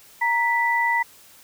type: tone pair together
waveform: sine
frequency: 932.3 / 1975.5 Hz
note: A#5 / B6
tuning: 0 / 0 cents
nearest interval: octave + minor second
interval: 1300 cents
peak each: -21 dBFS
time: 0.21-1.03 s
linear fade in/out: 10 ms
effects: white hiss -50 dBFS RMS until 1.43 s